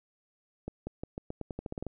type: accelerating click train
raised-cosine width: 2 ms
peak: -23 dBFS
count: 13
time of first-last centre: 0.68-1.867 s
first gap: 190 ms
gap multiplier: 0.87
effects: none